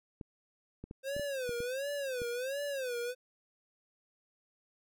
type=clicks; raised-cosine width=3 ms; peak=-30 dBFS; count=8; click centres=0.212 / 0.84 / 0.911 / 1.165 / 1.196 / 1.493 / 1.604 / 2.218 s
type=tone with vibrato; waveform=square; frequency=523.3 Hz; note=C5; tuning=in tune; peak=-35 dBFS; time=1.03-3.15 s; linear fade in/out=50 ms; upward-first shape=sine; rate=1.4 Hz; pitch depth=170 cents each way
effects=none